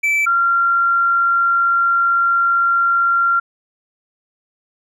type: tone pair in turn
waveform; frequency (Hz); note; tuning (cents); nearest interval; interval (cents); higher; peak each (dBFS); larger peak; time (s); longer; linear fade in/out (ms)
triangle / sine; 2319 / 1378.9; D7 / F6; -22 / -22; major sixth; 900; first; -12; neither; 0.03-0.26 / 0.26-3.4; second; 10
effects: none